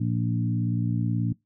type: harmonic tone with a mistuned harmonic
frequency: 58.27 Hz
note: A#1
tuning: in tune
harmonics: 2 / 3 / 4 / 5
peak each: -25 / -29 / -31 / -33 dBFS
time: 0-1.33 s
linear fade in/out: 10 ms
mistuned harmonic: 2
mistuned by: -15 cents
effects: noise-tail reverb RT60 0.2 s tail -24 dB re dry